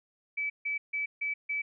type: tone bursts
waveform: sine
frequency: 2300 Hz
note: D7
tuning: 37 cents flat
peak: -29 dBFS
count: 5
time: 0.37-1.62 s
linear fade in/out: 10 ms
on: 130 ms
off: 150 ms
effects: none